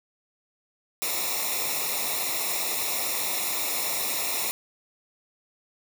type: noise with comb filter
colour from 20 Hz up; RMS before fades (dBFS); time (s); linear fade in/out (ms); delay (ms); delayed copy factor
white; -28; 1.02-4.51; 0; 0.64; -0.9
effects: none